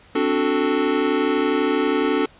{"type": "chord", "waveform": "square", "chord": "D dominant seventh", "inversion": "third", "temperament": "equal", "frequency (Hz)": [261.6, 293.7, 370, 440], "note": ["C4", "D4", "F#4", "A4"], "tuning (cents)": [0, 0, 0, 0], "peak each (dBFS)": [-26, -23, -25, -23], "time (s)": [0.15, 2.26], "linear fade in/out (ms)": 5, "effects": ["pink hiss -50 dBFS RMS until 2.39 s", "resampled to 8000 Hz"]}